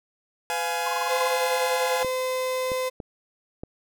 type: chord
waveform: sawtooth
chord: F diminished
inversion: second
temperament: just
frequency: 502.9 / 698.5 / 838.1 Hz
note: Cb5 / F5 / Ab5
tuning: +31 / 0 / +16 cents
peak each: -28 / -27 / -24 dBFS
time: 0.5-2.03 s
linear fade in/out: 0 ms
type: tone bursts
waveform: sine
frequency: 1041 Hz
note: C6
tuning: 9 cents flat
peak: -26 dBFS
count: 10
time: 0.86-1.326 s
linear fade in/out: 5 ms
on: 25 ms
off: 24 ms
type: tone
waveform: 35% pulse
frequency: 513 Hz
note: C5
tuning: 34 cents flat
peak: -23 dBFS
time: 1.08-2.9 s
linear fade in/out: 20 ms
type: clicks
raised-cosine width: 2 ms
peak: -21 dBFS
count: 4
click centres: 2.047 / 2.718 / 3.002 / 3.635 s
effects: none